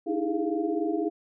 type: tone cluster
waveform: sine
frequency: 301.1 / 324.8 / 406 / 422.9 / 694 Hz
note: D4 / E4 / G#4 / G#4 / F5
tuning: +43 / -26 / -39 / +31 / -11 cents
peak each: -32 / -28 / -32 / -34 / -35 dBFS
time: 0.06-1.1 s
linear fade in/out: 20 ms
effects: none